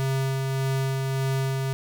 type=tone with tremolo; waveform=square; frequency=134.1 Hz; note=C3; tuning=43 cents sharp; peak=-23 dBFS; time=0-1.73 s; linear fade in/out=0 ms; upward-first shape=sine; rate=1.7 Hz; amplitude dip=25%; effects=none